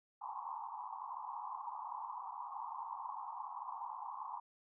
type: band-pass noise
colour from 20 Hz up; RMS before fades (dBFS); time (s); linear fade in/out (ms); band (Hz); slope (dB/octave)
white; -45; 0.21-4.4; 10; 810 to 1100; 96
effects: none